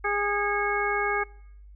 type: harmonic tone with a mistuned harmonic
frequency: 409.6 Hz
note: G#4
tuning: 24 cents flat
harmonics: 1 / 2 / 3 / 4 / 5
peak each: -30 / -30 / -30 / -30 / -30 dBFS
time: 0.04-1.24 s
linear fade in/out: 10 ms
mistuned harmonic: 5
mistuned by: +110 cents
effects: noise-tail reverb RT60 0.8 s tail -26 dB re dry + added 50 Hz sine -45 dBFS peak until 1.75 s

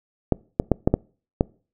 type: clicks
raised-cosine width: 2 ms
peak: -3 dBFS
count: 6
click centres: 0.323 / 0.599 / 0.717 / 0.875 / 0.94 / 1.409 s
effects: noise-tail reverb RT60 0.4 s tail -25 dB re dry

